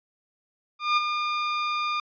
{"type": "tone with ADSR envelope", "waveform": "sawtooth", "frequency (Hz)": 1208, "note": "D6", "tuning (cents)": 48, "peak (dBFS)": -14, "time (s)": [0.79, 2], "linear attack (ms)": 180, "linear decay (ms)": 21, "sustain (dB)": -7, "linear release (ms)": 3, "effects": ["resampled to 11025 Hz"]}